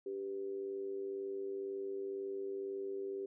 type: tone with amplitude modulation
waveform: sine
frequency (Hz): 392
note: G4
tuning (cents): 0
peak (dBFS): -35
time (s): 0.06-3.26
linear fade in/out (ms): 5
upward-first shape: sine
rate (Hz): 102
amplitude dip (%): 60
effects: none